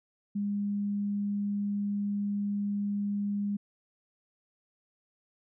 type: tone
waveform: sine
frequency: 203.3 Hz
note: G#3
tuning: 37 cents flat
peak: -28 dBFS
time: 0.35-3.57 s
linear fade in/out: 10 ms
effects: none